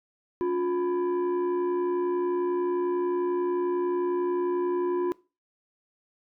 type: tone with frequency modulation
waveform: sine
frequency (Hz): 356.1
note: F4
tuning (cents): +34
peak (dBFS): -22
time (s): 0.41-5.12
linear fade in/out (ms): 0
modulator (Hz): 641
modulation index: 0.52
effects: noise-tail reverb RT60 0.3 s tail -22 dB re dry + tanh soft clip ceiling -21 dBFS